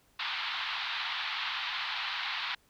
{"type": "band-pass noise", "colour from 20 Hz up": "white", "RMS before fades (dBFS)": -35, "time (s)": [0.19, 2.55], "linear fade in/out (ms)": 5, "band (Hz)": [830, 4100], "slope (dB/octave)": 48, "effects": ["pink hiss -67 dBFS RMS until 2.69 s"]}